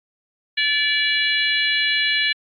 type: harmonic tone with a mistuned harmonic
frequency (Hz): 579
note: D5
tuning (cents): -25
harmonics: 3 / 4 / 5 / 6 / 7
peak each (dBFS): -22 / -23 / -24 / -25 / -25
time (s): 0.57-2.33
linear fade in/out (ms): 10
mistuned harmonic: 6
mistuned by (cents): -45
effects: AAC 48 kbps